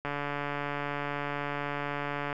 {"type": "click train", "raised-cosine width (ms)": 0.5, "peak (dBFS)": -18, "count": 329, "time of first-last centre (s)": [0.05, 2.328], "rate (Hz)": 144, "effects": []}